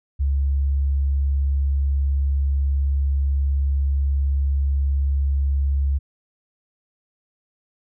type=tone; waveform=sine; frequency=69.3 Hz; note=C#2; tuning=in tune; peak=-17 dBFS; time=0.19-5.99 s; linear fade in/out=20 ms; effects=none